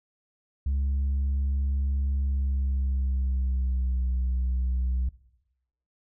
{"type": "tone with pitch glide", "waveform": "sine", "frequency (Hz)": [68.6, 62.91], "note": ["C#2", "B1"], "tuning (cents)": [-17, 33], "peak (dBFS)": -21, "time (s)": [0.66, 5.09], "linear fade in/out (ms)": 5, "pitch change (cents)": -150, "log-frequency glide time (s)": [2.17, 4.05], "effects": ["noise-tail reverb RT60 0.9 s tail -21 dB re dry", "tanh soft clip ceiling -22 dBFS"]}